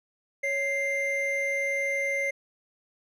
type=tone pair together; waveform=triangle; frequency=554.4 / 2093 Hz; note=C#5 / C7; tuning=0 / 0 cents; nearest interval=octave + major seventh; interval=2300 cents; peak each=-29 / -25 dBFS; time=0.43-2.31 s; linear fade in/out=10 ms; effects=none